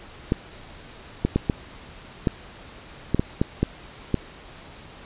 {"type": "clicks", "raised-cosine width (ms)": 3, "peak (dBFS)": -6, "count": 10, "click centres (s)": [0.321, 1.25, 1.36, 1.498, 2.272, 3.146, 3.195, 3.415, 3.63, 4.143], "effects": ["pink hiss -44 dBFS RMS until 5.05 s", "resampled to 8000 Hz"]}